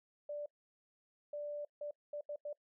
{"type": "tone bursts at uneven times", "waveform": "sine", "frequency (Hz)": 587.3, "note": "D5", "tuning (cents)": 0, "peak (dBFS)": -39, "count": 6, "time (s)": [[0.29, 0.46], [1.33, 1.65], [1.81, 1.91], [2.13, 2.21], [2.29, 2.36], [2.45, 2.53]], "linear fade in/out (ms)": 5, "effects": ["noise-tail reverb RT60 0.1 s tail -24 dB re dry"]}